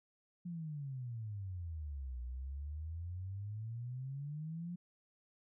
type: exponential two-way sweep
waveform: sine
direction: down then up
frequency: 178.6 to 60.2 to 178.6 Hz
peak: -40 dBFS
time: 0.45-4.76 s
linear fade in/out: 10 ms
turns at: 2.21 s
effects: none